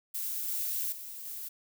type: noise with level steps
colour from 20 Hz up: violet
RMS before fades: -35 / -33 / -43 / -40 dBFS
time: 0.14-1.49 s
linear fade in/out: 10 ms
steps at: 0.48 / 0.92 / 1.25 s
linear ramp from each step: 5 ms
effects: none